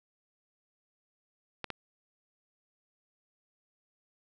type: clicks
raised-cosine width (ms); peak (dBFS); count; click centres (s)
0.3; -19; 2; 1.643 / 1.703
effects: none